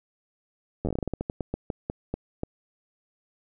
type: slowing click train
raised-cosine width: 2 ms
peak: -15 dBFS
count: 19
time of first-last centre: 0.85-2.434 s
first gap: 10 ms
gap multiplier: 1.22
effects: none